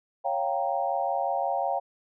sine chord, G half-diminished seventh, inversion second, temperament equal, 554.4 / 698.5 / 784 / 932.3 Hz, Db5 / F5 / G5 / Bb5, 0 / 0 / 0 / 0 cents, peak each -31 / -29 / -29 / -34 dBFS, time 0.24-1.8 s, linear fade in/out 20 ms, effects none

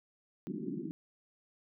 white band-pass noise, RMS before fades -39 dBFS, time 0.47-0.91 s, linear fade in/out 0 ms, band 150 to 370 Hz, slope 96 dB/octave, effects none

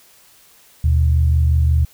sine tone pair together, 77.78 / 123.29 Hz, D#2 / B2, 0 / -3 cents, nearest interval minor sixth, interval 797 cents, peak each -12 / -20 dBFS, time 0.84-1.85 s, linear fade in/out 5 ms, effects white hiss -50 dBFS RMS until 1.93 s

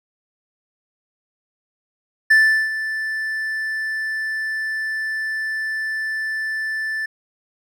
triangle tone with ADSR envelope, 1760 Hz, A6, in tune, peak -7 dBFS, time 2.3-7.06 s, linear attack 11 ms, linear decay 380 ms, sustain -13 dB, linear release 6 ms, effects none

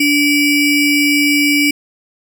square ring-modulated tone, 1301 Hz, E6, 23 cents flat, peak -8 dBFS, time 0-1.71 s, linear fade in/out 5 ms, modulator 1010 Hz, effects none

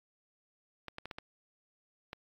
clicks, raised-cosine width 0.3 ms, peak -25 dBFS, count 6, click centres 0.883 / 0.984 / 1.056 / 1.112 / 1.185 / 2.131 s, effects AAC 48 kbps

